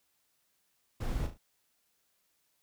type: noise with echo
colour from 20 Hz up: brown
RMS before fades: -33 dBFS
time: 1-1.27 s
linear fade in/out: 10 ms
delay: 36 ms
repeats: 3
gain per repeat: -8 dB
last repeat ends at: 1.378 s
effects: white hiss -75 dBFS RMS until 2.62 s